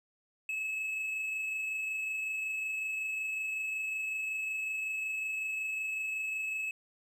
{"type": "tone with amplitude modulation", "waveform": "triangle", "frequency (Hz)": 2589, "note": "E7", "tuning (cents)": -32, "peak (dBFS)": -30, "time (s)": [0.49, 6.71], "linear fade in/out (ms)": 2, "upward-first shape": "sine", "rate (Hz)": 25.4, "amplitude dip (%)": 25, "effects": []}